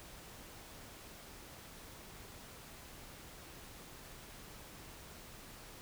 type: silence
effects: pink hiss -53 dBFS RMS until 5.81 s